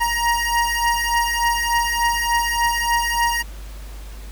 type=beating tone pair; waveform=25% pulse; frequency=940 / 943.4 Hz; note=A#5 / A#5; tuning=+14 / +20 cents; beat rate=3.4 Hz; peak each=-17 dBFS; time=0-3.43 s; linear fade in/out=20 ms; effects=added 50 Hz sine -32 dBFS peak until 4.31 s + pink hiss -44 dBFS RMS until 4.31 s